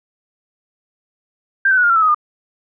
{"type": "tone with pitch steps", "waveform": "sine", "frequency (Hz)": [1584, 1524.7, 1467.7, 1412.8, 1360, 1309.1, 1260.1, 1213], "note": ["G6", "G6", "F#6", "F6", "F6", "E6", "D#6", "D#6"], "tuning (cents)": [18, -48, -14, 20, -46, -12, 22, -44], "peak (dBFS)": -10, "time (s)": [1.65, 2.146], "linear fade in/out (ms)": 5, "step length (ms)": 62, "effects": []}